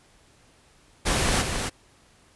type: noise with echo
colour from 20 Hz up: pink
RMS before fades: -23 dBFS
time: 1.05-1.43 s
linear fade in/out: 20 ms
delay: 270 ms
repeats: 1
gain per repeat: -5 dB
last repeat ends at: 1.7 s
effects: pink hiss -58 dBFS RMS until 2.35 s + resampled to 24000 Hz